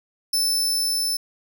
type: tone with level ramp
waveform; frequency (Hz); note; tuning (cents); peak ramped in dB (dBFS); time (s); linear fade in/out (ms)
sawtooth; 5280; E8; +2; -16 to -19; 0.33-1.17; 5
effects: none